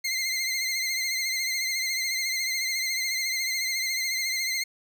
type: tone with vibrato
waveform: 20% pulse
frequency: 2093 Hz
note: C7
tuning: in tune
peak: -21 dBFS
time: 0.04-4.64 s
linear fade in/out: 10 ms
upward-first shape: triangle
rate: 14 Hz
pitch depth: 59 cents each way
effects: none